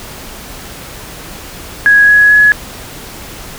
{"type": "tone with pitch steps", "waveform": "sine", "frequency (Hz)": [1661.2, 1675.7, 1690.2], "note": ["G#6", "G#6", "G#6"], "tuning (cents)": [0, 15, 30], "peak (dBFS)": -3, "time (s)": [1.86, 2.52], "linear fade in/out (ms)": 0, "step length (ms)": 220, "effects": ["pink hiss -29 dBFS RMS until 3.58 s"]}